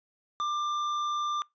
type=tone with tanh clipping; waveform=sine; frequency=1189 Hz; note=D6; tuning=21 cents sharp; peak=-29 dBFS; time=0.4-1.42 s; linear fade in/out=0 ms; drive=10 dB; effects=noise-tail reverb RT60 0.2 s tail -25 dB re dry + resampled to 16000 Hz